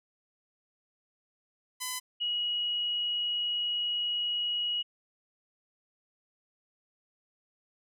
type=tone pair in turn; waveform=5% pulse / sine; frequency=1010 / 2905 Hz; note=B5 / F#7; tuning=+39 / -32 cents; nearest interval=octave + tritone; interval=1829 cents; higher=second; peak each=-21 / -28 dBFS; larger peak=first; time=1.8-2 / 2.2-4.83 s; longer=second; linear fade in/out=20 ms; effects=none